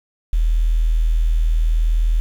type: tone with quantisation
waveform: sine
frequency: 40.35 Hz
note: E1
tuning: 36 cents flat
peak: -13 dBFS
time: 0.33-2.2 s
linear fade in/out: 0 ms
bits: 7
effects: none